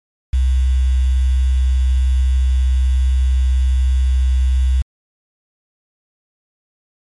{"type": "tone with quantisation", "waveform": "sine", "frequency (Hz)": 64.2, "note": "C2", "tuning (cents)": -32, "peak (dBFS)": -11, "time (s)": [0.33, 4.82], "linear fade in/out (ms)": 5, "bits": 6, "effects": ["MP3 48 kbps"]}